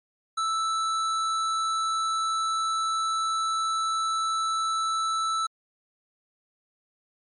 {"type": "tone with hard clipping", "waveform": "sine", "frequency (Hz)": 1318.5, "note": "E6", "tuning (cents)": 0, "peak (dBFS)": -26, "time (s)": [0.37, 5.47], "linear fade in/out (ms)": 10, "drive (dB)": 14, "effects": ["MP3 48 kbps"]}